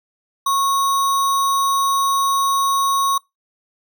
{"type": "tone with sample-and-hold", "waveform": "sine", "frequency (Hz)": 1100, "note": "C#6", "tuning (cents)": -14, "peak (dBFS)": -15, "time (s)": [0.46, 3.18], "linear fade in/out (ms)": 5, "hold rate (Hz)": 4900, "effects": ["noise-tail reverb RT60 0.2 s tail -26 dB re dry"]}